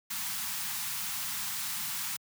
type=band-stop noise; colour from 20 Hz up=white; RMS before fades=-35 dBFS; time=0.1-2.17 s; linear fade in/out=10 ms; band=230 to 800 Hz; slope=48 dB/octave; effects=high-pass 100 Hz 12 dB/octave